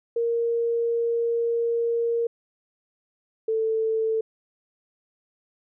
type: tone pair in turn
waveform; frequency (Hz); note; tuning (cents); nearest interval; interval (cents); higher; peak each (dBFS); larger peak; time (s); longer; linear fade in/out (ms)
sine; 466.2 / 443.7; A#4 / A4; 0 / +14; minor second; 86; first; -21; neither; 0.16-2.27 / 3.48-4.21; first; 5
effects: none